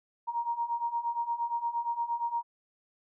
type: beating tone pair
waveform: sine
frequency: 934 / 942.6 Hz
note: A#5 / A#5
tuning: +3 / +19 cents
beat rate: 8.6 Hz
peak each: -34 / -31 dBFS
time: 0.27-2.43 s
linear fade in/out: 20 ms
effects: none